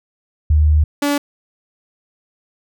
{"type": "tone pair in turn", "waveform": ["sine", "sawtooth"], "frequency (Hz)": [76, 287.5], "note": ["D#2", "D4"], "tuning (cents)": [-40, -37], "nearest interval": "octave + major seventh", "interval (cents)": 2303, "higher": "second", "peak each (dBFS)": [-9, -11], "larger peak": "first", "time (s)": [[0.5, 0.84], [1.02, 1.18]], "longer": "first", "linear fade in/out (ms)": 5, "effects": []}